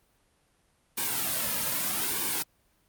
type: noise with flanger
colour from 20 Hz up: white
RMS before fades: -29 dBFS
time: 0.97-2.43 s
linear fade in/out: 10 ms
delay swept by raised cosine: 1.5 to 2.7 ms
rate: 0.8 Hz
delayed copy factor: -0.8
effects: pink hiss -68 dBFS RMS until 2.88 s + Opus 32 kbps